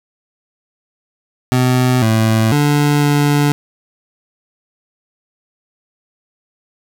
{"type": "tone with pitch steps", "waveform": "25% pulse", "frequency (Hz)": [126.5, 111.2, 146.2, 145.4], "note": ["B2", "A2", "D3", "D3"], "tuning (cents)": [42, 19, -7, -17], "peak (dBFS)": -7, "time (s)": [1.52, 3.52], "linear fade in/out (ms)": 0, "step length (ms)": 500, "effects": []}